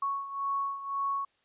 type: beating tone pair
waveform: sine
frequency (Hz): 1108 / 1109.9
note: C#6 / C#6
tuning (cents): -1 / +2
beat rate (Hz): 1.9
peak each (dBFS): -31 / -36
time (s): 0.02-1.25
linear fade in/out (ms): 5
effects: white hiss -71 dBFS RMS until 1.44 s + resampled to 8000 Hz